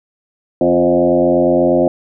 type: tone with frequency modulation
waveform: sine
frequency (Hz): 438.4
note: A4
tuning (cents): -6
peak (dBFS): -9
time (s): 0.61-1.88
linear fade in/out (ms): 2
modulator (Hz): 88.4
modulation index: 2.5
effects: none